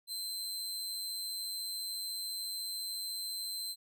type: tone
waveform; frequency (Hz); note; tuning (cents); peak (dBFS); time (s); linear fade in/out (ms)
sawtooth; 4098; C8; -37; -34; 0.07-3.76; 50
effects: none